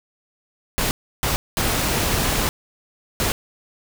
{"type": "noise bursts at uneven times", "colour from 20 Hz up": "pink", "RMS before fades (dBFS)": -21, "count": 4, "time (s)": [[0.78, 0.91], [1.23, 1.36], [1.57, 2.49], [3.2, 3.32]], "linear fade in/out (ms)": 0, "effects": []}